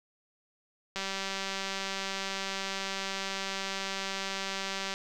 click train, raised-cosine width 0.2 ms, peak -17 dBFS, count 773, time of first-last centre 0.96-4.939 s, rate 194 Hz, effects none

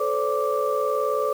sine tone cluster, 432.1 / 512 / 571 / 1172 Hz, A4 / C5 / D5 / D6, -31 / -38 / -49 / -4 cents, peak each -26 dBFS, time 0-1.33 s, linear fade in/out 5 ms, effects tanh soft clip ceiling -10 dBFS + 7-bit

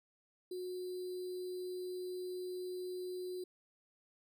sine tone with sample-and-hold, 364.2 Hz, F#4, 27 cents flat, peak -39 dBFS, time 0.51-3.44 s, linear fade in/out 5 ms, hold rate 4410 Hz, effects none

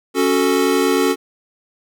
square chord, F# minor, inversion second, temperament equal, 277.2 / 370 / 440 Hz, C#4 / F#4 / A4, 0 / 0 / 0 cents, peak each -19 dBFS, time 0.14-1.16 s, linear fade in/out 50 ms, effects none

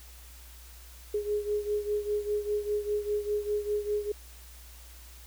sine beating tone pair, 415.3 / 420.3 Hz, G#4 / G#4, 0 / +21 cents, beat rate 5 Hz, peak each -29 / -33 dBFS, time 1.14-4.12 s, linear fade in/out 5 ms, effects added 60 Hz sine -48 dBFS peak until 5.26 s + white hiss -53 dBFS RMS until 5.26 s

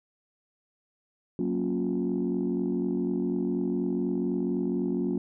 sine chord, Gb major seventh, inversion none, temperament equal with one note detuned, 185 / 233.1 / 277.2 / 356.8 Hz, Gb3 / Bb3 / Db4 / F4, 0 / 0 / 0 / +37 cents, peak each -30 dBFS, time 1.39-5.18 s, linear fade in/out 2 ms, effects tanh soft clip ceiling -19 dBFS

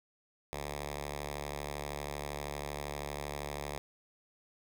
5% pulse tone with notch filter, 72.7 Hz, D2, 17 cents flat, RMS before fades -40 dBFS, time 0.53-3.78 s, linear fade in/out 0 ms, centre 250 Hz, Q 1.1, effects none

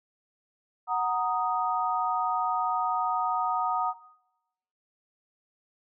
sine chord, D# minor, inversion first, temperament equal, 740 / 932.3 / 1244.5 Hz, F#5 / A#5 / D#6, 0 / 0 / 0 cents, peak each -29 dBFS, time 0.87-3.94 s, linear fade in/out 50 ms, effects noise-tail reverb RT60 0.9 s tail -18 dB re dry

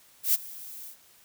violet noise with ADSR envelope, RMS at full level -21 dBFS, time 0.23-0.97 s, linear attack 110 ms, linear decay 24 ms, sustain -21 dB, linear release 92 ms, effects white hiss -58 dBFS RMS until 1.24 s

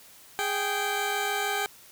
15% pulse tone pair together, 412.7 / 779 Hz, G#4 / G5, -11 / -11 cents, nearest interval major seventh, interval 1100 cents, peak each -24 / -22 dBFS, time 0.39-1.66 s, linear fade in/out 0 ms, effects white hiss -52 dBFS RMS until 1.91 s

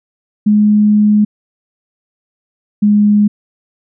sine tone pair in turn, 209.8 / 207.7 Hz, G#3 / G#3, +18 / 0 cents, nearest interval unison, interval 18 cents, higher first, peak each -6 dBFS, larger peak neither, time 0.46-1.25 / 2.82-3.28 s, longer first, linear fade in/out 10 ms, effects none

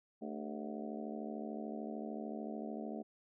harmonic tone with a mistuned harmonic, 73.42 Hz, D2, in tune, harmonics 3 / 4 / 5 / 6 / 7 / 8 / 9 / 10, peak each -43 / -47 / -49 / -52 / -54 / -52 / -50 / -52 dBFS, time 0.21-3.03 s, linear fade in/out 20 ms, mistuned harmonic 5, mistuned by +97 cents, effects none

